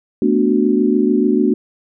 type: chord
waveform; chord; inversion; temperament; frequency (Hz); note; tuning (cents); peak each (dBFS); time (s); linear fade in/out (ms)
sine; B minor seventh; third; equal; 220 / 246.9 / 293.7 / 370; A3 / B3 / D4 / F#4; 0 / 0 / 0 / 0; -17; 0.22-1.54; 2
effects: none